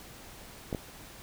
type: clicks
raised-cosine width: 2 ms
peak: -19 dBFS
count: 2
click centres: 0.728 / 0.748 s
effects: pink hiss -49 dBFS RMS until 1.22 s